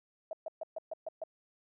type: tone bursts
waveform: sine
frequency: 642 Hz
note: E5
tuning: 46 cents flat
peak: -35 dBFS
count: 7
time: 0.31-1.237 s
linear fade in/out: 2 ms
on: 21 ms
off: 130 ms
effects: none